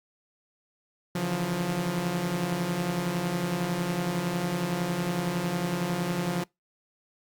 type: tone cluster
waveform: sawtooth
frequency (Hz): 142.2 / 166.2 / 177.1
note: C#3 / E3 / F3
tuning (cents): +45 / +15 / +24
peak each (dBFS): -32 / -30 / -24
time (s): 1.15-6.44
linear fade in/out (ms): 5
effects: noise-tail reverb RT60 0.2 s tail -26 dB re dry + Opus 48 kbps